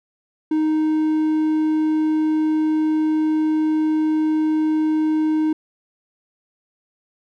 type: tone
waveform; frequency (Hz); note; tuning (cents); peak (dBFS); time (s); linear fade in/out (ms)
triangle; 311.1; D#4; 0; -14; 0.51-5.53; 5
effects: none